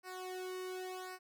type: tone with flanger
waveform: sawtooth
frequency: 369.7 Hz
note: F#4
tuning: 1 cent flat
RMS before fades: -44 dBFS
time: 0.03-1.19 s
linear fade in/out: 50 ms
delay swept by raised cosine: 0.29 to 1.23 ms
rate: 0.89 Hz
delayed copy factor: -0.95
effects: none